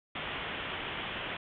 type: low-pass noise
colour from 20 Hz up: white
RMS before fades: -38 dBFS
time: 0.15-1.37 s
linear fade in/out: 5 ms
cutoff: 3400 Hz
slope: 96 dB/octave
effects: none